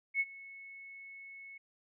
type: tone with ADSR envelope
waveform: sine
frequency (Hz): 2199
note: C#7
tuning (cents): -14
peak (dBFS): -26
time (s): 0.14-1.58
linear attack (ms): 60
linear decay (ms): 44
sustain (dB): -21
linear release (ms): 8
effects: none